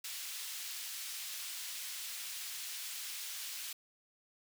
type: high-pass noise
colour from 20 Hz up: pink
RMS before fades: -43 dBFS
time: 0.04-3.73 s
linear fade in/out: 5 ms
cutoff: 2900 Hz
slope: 12 dB/octave
effects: none